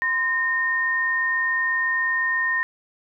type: tone pair together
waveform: sine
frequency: 1031 / 1837 Hz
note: C6 / A#6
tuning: -26 / -26 cents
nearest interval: minor seventh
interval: 1000 cents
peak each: -29 / -20 dBFS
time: 0.02-2.63 s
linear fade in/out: 0 ms
effects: none